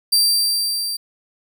sawtooth tone with level ramp, 4699 Hz, D8, in tune, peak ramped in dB -9 to -20 dBFS, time 0.12-0.97 s, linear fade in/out 10 ms, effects none

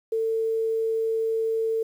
sine tone, 448 Hz, A4, 31 cents sharp, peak -22 dBFS, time 0.12-1.83 s, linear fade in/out 5 ms, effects 9-bit

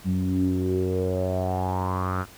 sawtooth tone with low-pass filter sweep, 92.5 Hz, F#2, in tune, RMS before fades -25 dBFS, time 0.04-2.26 s, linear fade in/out 50 ms, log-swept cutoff 200 to 1400 Hz, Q 6.9, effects pink hiss -48 dBFS RMS until 2.37 s

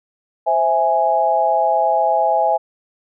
sine chord, C augmented, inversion none, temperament equal, 523.3 / 659.3 / 830.6 Hz, C5 / E5 / G#5, 0 / 0 / 0 cents, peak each -22 / -17 / -16 dBFS, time 0.46-2.58 s, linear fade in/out 20 ms, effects none

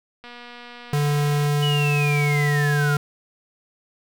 click train, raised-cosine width 0.3 ms, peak -25 dBFS, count 297, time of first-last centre 0.24-1.468 s, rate 241 Hz
square tone, 146.1 Hz, D3, 9 cents flat, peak -19 dBFS, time 0.93-2.97 s, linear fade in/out 2 ms
sine linear sweep, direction down, 2978 to 1359 Hz, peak -24 dBFS, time 1.62-2.97 s, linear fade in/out 10 ms
effects none

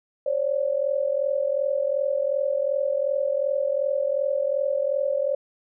sine tone pair together, 537 / 579.7 Hz, C5 / D5, +45 / -23 cents, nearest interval minor second, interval 132 cents, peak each -24 dBFS, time 0.26-5.35 s, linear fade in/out 5 ms, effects none

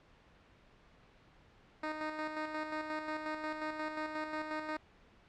10% pulse tone with tremolo, 308.9 Hz, D#4, 12 cents flat, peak -27 dBFS, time 1.83-4.77 s, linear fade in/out 5 ms, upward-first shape square, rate 5.6 Hz, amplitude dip 45%, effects pink hiss -63 dBFS RMS until 5.28 s + low-pass 3000 Hz 12 dB/octave

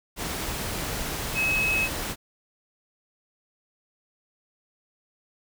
sine tone in noise, 2569 Hz, E7, 45 cents flat, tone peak -22 dBFS, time 1.34-1.89 s, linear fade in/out 50 ms, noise pink, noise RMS -31 dBFS, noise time 0.16-2.16 s, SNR +6 dB, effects none

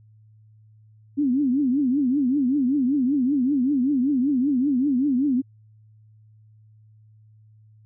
sine tone with vibrato, 268.6 Hz, C4, 46 cents sharp, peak -18 dBFS, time 1.17-5.42 s, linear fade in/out 20 ms, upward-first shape triangle, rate 5.2 Hz, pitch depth 210 cents each way, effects added 108 Hz sine -50 dBFS peak until 7.85 s

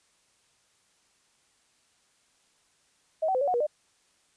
sine tone with pitch steps, 635 / 761 / 511 / 566 / 730 / 479.9 / 601 Hz, D#5 / F#5 / C5 / C#5 / F#5 / B4 / D5, +35 / +48 / -41 / +36 / -24 / -50 / +40 cents, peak -23 dBFS, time 3.22-3.668 s, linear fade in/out 10 ms, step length 64 ms, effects white hiss -67 dBFS RMS until 4.36 s + resampled to 22050 Hz

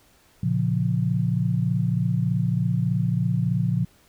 sine chord, Bb minor, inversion none, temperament just, 116.54 / 139.85 / 174.81 Hz, Bb2 / Db3 / F3, 0 / +16 / +2 cents, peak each -24 / -25 / -24 dBFS, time 0.43-3.85 s, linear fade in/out 5 ms, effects pink hiss -58 dBFS RMS until 4.08 s

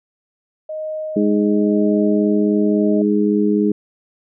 sine tone with tremolo, 622.3 Hz, D#5, in tune, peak -22 dBFS, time 0.69-3.02 s, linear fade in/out 5 ms, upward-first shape sine, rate 0.97 Hz, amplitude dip 50%
harmonic tone, 103.7 Hz, G#2, 2 cents flat, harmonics 2 / 3 / 4, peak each -16 / -18 / -19 dBFS, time 1.16-3.72 s, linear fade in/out 5 ms
effects none

